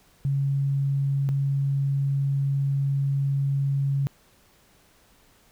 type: tone pair in turn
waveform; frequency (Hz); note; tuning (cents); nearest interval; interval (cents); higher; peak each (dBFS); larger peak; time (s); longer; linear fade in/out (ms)
sine; 138.59 / 138.59; C#3 / C#3; 0 / 0; unison; 0; neither; -21; neither; 0.25-1.29 / 1.29-4.07; second; 0
effects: pink hiss -59 dBFS RMS until 5.51 s